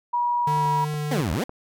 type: tone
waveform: sine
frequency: 963 Hz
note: B5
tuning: 44 cents flat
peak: -20 dBFS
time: 0.13-0.85 s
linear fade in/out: 10 ms
type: tone with vibrato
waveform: square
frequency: 150 Hz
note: D3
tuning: 37 cents sharp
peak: -26 dBFS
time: 0.47-1.21 s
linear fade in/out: 5 ms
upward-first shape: sine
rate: 2.9 Hz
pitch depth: 9 cents each way
type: clicks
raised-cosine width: 1 ms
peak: -27 dBFS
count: 7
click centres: 0.573 / 0.655 / 0.941 / 1.192 / 1.33 / 1.393 / 1.494 s
type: exponential two-way sweep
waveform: 20% pulse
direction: down then up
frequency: 288.2 to 70.7 to 288.2 Hz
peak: -18 dBFS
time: 1.11-1.44 s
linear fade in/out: 5 ms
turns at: 1.32 s
effects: none